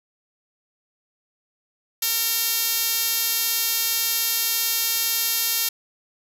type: tone with band-pass filter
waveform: 5% pulse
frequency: 458.2 Hz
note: A#4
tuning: 30 cents flat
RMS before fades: -23 dBFS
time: 2.02-5.69 s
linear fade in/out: 5 ms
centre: 11000 Hz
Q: 1.5
effects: none